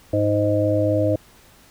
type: harmonic tone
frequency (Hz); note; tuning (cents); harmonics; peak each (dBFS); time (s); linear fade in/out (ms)
103.83; G#2; 0; 1 / 3 / 5 / 6; -22 / -22 / -22 / -22; 0.13-1.16; 5
effects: pink hiss -51 dBFS RMS until 1.7 s